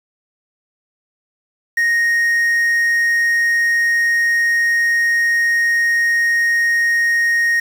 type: tone with quantisation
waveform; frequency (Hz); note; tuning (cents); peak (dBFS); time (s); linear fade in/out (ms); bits
triangle; 1864.7; A#6; 0; -11; 1.77-7.6; 5; 6
effects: none